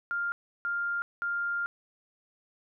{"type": "tone bursts at uneven times", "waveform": "sine", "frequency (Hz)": 1400, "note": "F6", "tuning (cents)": 4, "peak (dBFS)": -28, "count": 3, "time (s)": [[0.11, 0.32], [0.65, 1.02], [1.22, 1.66]], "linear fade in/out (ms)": 0, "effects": []}